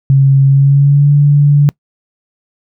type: tone with pitch glide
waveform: sine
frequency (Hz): 136.5 to 144.62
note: C#3 to D3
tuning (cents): -26 to -26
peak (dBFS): -4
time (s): 0.1-1.69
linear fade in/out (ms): 0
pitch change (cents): +100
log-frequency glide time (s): 0.46-1.12
effects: noise-tail reverb RT60 0.1 s tail -25 dB re dry